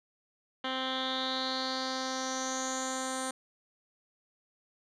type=tone with low-pass filter sweep; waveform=10% pulse; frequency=261 Hz; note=C4; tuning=4 cents flat; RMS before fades=-34 dBFS; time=0.64-3.31 s; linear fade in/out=5 ms; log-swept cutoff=3000 to 8600 Hz; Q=5.7; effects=none